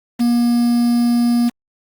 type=tone with quantisation; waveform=triangle; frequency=238.5 Hz; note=A#3; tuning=40 cents sharp; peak=-10 dBFS; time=0.19-1.5 s; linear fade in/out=20 ms; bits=5; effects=Opus 48 kbps